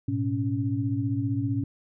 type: tone cluster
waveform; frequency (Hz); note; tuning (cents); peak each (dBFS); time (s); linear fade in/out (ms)
sine; 107.2 / 122.5 / 278.3; A2 / B2 / C#4; -45 / -14 / +7; -28 / -30 / -28; 0.08-1.64; 5
effects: none